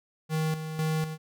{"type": "tone with tremolo", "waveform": "square", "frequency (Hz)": 157.4, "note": "D#3", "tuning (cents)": 20, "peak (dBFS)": -26, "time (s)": [0.29, 1.18], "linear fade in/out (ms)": 50, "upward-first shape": "square", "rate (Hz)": 2, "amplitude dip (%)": 60, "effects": []}